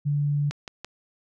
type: tone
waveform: sine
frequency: 145.1 Hz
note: D3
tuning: 21 cents flat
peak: -21 dBFS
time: 0.05-0.51 s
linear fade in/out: 20 ms
type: click train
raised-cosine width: 0.2 ms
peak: -18 dBFS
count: 3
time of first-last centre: 0.51-0.846 s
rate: 5.95 Hz
effects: none